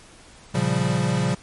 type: chord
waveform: square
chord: G half-diminished seventh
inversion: first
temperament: equal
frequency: 116.54 / 138.59 / 174.61 / 196 Hz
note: Bb2 / Db3 / F3 / G3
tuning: 0 / 0 / 0 / 0 cents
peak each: -27 / -25 / -25 / -28 dBFS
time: 0.54-1.35 s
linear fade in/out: 10 ms
effects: pink hiss -48 dBFS RMS until 1.42 s + MP3 48 kbps